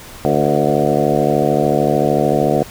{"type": "harmonic tone with a mistuned harmonic", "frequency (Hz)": 73.42, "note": "D2", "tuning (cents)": 0, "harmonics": [2, 3, 4, 5, 6, 7, 8, 9, 10], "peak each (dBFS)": [-21, -21, -21, -21, -21, -21, -21, -21, -21], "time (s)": [0.25, 2.63], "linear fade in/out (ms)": 0, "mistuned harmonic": 6, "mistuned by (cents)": 38, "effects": ["pink hiss -36 dBFS RMS until 2.7 s"]}